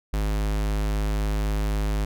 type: tone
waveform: square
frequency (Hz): 51.91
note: G#1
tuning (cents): 0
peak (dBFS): -23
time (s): 0.13-2.05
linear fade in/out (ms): 5
effects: none